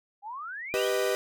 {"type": "exponential sweep", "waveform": "sine", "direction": "up", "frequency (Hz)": [784, 3520], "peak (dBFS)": -35, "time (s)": [0.22, 0.9], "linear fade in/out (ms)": 50}
{"type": "chord", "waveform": "45% pulse", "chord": "G augmented", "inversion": "none", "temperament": "equal", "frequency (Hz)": [392, 493.9, 622.3], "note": ["G4", "B4", "D#5"], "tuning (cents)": [0, 0, 0], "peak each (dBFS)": [-29, -29, -31], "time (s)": [0.74, 1.15], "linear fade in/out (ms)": 0}
{"effects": []}